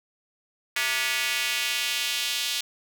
square tone with high-pass filter sweep, 130.8 Hz, C3, in tune, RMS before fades -27 dBFS, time 0.76-2.61 s, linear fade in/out 5 ms, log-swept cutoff 2000 to 3400 Hz, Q 1.8, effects none

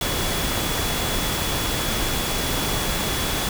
sine tone in noise, 3389 Hz, G#7, 34 cents sharp, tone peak -32 dBFS, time 0.01-3.49 s, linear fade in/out 2 ms, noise pink, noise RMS -24 dBFS, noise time 0.01-3.49 s, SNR -11 dB, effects none

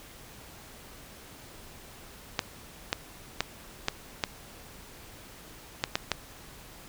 clicks, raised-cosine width 0.2 ms, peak -8 dBFS, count 8, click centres 2.392 / 2.929 / 3.406 / 3.884 / 4.238 / 5.839 / 5.955 / 6.117 s, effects pink hiss -49 dBFS RMS until 6.88 s

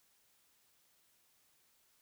silence, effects white hiss -72 dBFS RMS until 2.01 s

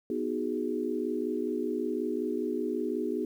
sine chord, G# minor seventh, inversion first, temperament equal, 246.9 / 311.1 / 370 / 415.3 Hz, B3 / D#4 / F#4 / G#4, 0 / 0 / 0 / 0 cents, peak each -34 dBFS, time 0.1-3.25 s, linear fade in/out 2 ms, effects 10-bit

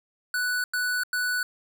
square tone bursts, 1483 Hz, F#6, 4 cents sharp, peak -25 dBFS, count 3, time 0.34-1.43 s, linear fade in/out 2 ms, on 300 ms, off 95 ms, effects none

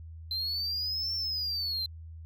sine linear two-way sweep, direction up then down, 4068 to 5440 to 4068 Hz, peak -27 dBFS, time 0.31-1.86 s, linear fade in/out 2 ms, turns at 1.14 s, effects tanh soft clip ceiling -29 dBFS + added 81 Hz sine -42 dBFS peak until 2.25 s

